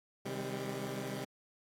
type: chord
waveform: 15% pulse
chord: Ab major seventh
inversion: first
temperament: equal with one note detuned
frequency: 130.81 / 155.56 / 196 / 202.8 Hz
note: C3 / Eb3 / G3 / Ab3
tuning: 0 / 0 / 0 / -41 cents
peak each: -35 / -39 / -37 / -38 dBFS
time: 0.25-1.25 s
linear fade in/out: 10 ms
effects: AAC 64 kbps